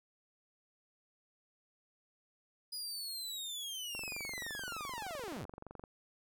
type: linear sweep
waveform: sawtooth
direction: down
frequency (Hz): 4978 to 73.42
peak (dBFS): -37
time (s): 2.72-5.45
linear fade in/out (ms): 10
type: click train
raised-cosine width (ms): 1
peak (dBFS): -33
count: 45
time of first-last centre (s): 3.95-5.838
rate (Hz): 23.3
effects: none